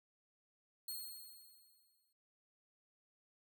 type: tone with exponential decay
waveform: 5% pulse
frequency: 4278 Hz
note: C8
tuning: 38 cents sharp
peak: -34 dBFS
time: 0.88-2.13 s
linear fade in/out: 5 ms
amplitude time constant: 270 ms
effects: noise-tail reverb RT60 0.1 s tail -26 dB re dry